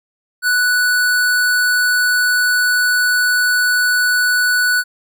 square tone, 1481 Hz, F#6, 1 cent sharp, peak -13 dBFS, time 0.42-4.84 s, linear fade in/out 50 ms, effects none

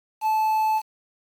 triangle tone with quantisation, 871 Hz, A5, 18 cents flat, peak -17 dBFS, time 0.21-0.82 s, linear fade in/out 50 ms, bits 7, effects AAC 64 kbps

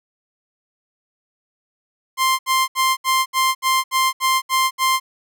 sawtooth tone bursts, 1050 Hz, C6, 6 cents sharp, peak -11 dBFS, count 10, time 2.17-5 s, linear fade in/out 50 ms, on 220 ms, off 70 ms, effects none

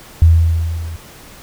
sine tone with level ramp, 82.41 Hz, E2, in tune, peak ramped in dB -3 to -24 dBFS, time 0.22-0.96 s, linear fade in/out 0 ms, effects pink hiss -39 dBFS RMS until 1.42 s

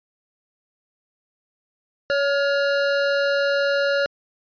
square tone pair together, 562 / 1416.2 Hz, C#5 / F6, +24 / +24 cents, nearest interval octave + major third, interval 1600 cents, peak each -20 / -25 dBFS, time 2.1-4.06 s, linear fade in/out 0 ms, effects resampled to 11025 Hz

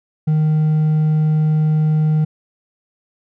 triangle tone with hard clipping, 154.6 Hz, D#3, 11 cents flat, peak -13 dBFS, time 0.27-2.25 s, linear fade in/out 10 ms, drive 5 dB, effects none

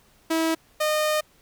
sawtooth tone pair in turn, 324.3 / 612.2 Hz, E4 / D#5, -28 / -28 cents, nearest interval major seventh, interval 1100 cents, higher second, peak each -17 dBFS, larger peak neither, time 0.3-0.55 / 0.8-1.21 s, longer second, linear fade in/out 10 ms, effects pink hiss -59 dBFS RMS until 1.41 s

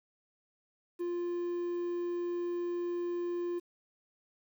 triangle tone with quantisation, 349.2 Hz, F4, in tune, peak -30 dBFS, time 0.99-3.6 s, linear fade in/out 20 ms, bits 10, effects none

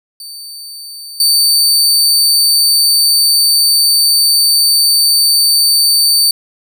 sawtooth tone with level steps, 4574 Hz, D8, 47 cents flat, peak -24 / -5 dBFS, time 0.2-6.31 s, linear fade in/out 2 ms, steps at 1.2 s, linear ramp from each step 2 ms, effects none

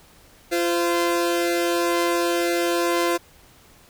sawtooth tone pair together, 344.6 / 516.4 Hz, F4 / C5, -23 / -23 cents, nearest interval perfect fifth, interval 700 cents, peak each -17 / -21 dBFS, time 0.51-3.18 s, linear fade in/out 20 ms, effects pink hiss -52 dBFS RMS until 3.89 s

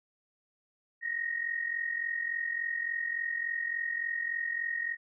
sine tone pair together, 1859 / 1902.5 Hz, A#6 / A#6, -5 / +35 cents, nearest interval unison, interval 40 cents, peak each -32 / -36 dBFS, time 1.01-4.97 s, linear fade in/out 50 ms, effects none

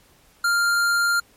sine tone with hard clipping, 1396.9 Hz, F6, in tune, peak -19 dBFS, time 0.44-1.2 s, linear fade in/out 5 ms, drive 16 dB, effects pink hiss -56 dBFS RMS until 1.36 s + MP3 64 kbps

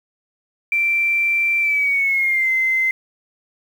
sine tone with pitch glide, 2349 to 2069 Hz, D7 to C7, 0 to -20 cents, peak -15 dBFS, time 0.72-2.91 s, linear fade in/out 2 ms, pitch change -220 cents, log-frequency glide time 1.6-2.49 s, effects 7-bit

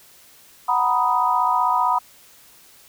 sine chord, B major seventh, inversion second, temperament equal, 740 / 932.3 / 987.8 / 1244.5 Hz, F#5 / A#5 / B5 / D#6, 0 / 0 / 0 / 0 cents, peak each -24 / -24 / -19 / -23 dBFS, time 0.68-1.99 s, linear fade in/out 10 ms, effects white hiss -50 dBFS RMS until 2.88 s

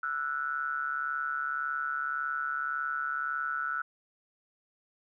triangle ring-modulated tone, 70.9 Hz, C#2, 40 cents sharp, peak -25 dBFS, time 0.03-3.82 s, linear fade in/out 5 ms, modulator 1400 Hz, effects none

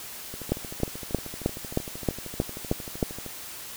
two click trains, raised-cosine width 2 ms, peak -24 / -9 dBFS, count 39 / 9, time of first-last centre 0.34-3.263 / 0.52-3.028 s, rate 13 / 3.19 Hz, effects white hiss -40 dBFS RMS until 3.76 s

